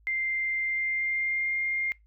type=tone with pitch glide; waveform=sine; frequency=2093 to 2116 Hz; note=C7 to C7; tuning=0 to +19 cents; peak=-26 dBFS; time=0.07-1.92 s; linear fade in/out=0 ms; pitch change=+19 cents; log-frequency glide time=0.62-1.56 s; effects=noise-tail reverb RT60 0.2 s tail -23 dB re dry + added 53 Hz sine -57 dBFS peak until 2.06 s